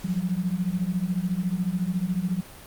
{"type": "beating tone pair", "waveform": "sine", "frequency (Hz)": [173.9, 187.9], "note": ["F3", "F#3"], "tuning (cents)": [-7, 27], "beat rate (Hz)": 14, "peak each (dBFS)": [-27, -26], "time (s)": [0.04, 2.41], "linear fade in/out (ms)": 10, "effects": ["pink hiss -45 dBFS RMS until 2.66 s", "Opus 48 kbps"]}